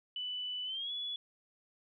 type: tone with pitch glide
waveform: sine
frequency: 2984 to 3408 Hz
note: F#7 to G#7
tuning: +14 to +44 cents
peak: -36 dBFS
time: 0.16-1.16 s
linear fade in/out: 2 ms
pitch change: +230 cents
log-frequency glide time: 0.65-0.92 s
effects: none